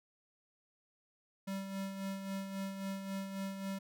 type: tone with tremolo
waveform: square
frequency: 194.4 Hz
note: G3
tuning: 14 cents flat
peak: -37 dBFS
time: 1.47-3.79 s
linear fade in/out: 10 ms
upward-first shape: sine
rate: 3.7 Hz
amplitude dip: 50%
effects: none